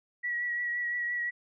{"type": "tone with vibrato", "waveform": "sine", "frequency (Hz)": 1927, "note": "B6", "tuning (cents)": -43, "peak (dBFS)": -29, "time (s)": [0.23, 1.31], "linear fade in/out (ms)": 20, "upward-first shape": "triangle", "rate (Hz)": 5.8, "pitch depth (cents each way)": 27, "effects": []}